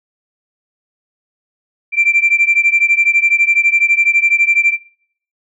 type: beating tone pair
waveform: sine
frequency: 2349 / 2361 Hz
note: D7 / D7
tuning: 0 / +9 cents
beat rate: 12 Hz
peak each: -12 dBFS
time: 1.92-4.77 s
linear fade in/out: 50 ms
effects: noise-tail reverb RT60 0.6 s tail -21 dB re dry + tanh soft clip ceiling -3 dBFS